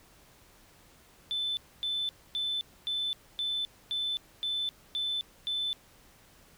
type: tone bursts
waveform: sine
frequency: 3520 Hz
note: A7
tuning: in tune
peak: -28 dBFS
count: 9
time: 1.31-5.73 s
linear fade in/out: 0 ms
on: 260 ms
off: 260 ms
effects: tanh soft clip ceiling -25 dBFS + pink hiss -59 dBFS RMS until 6.57 s